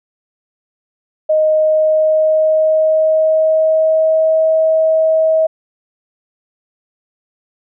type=tone with pitch glide; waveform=sine; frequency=622 to 638 Hz; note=D#5 to D#5; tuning=-1 to +43 cents; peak=-9 dBFS; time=1.29-5.47 s; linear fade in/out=10 ms; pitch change=+44 cents; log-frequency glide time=1.53-4.45 s; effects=none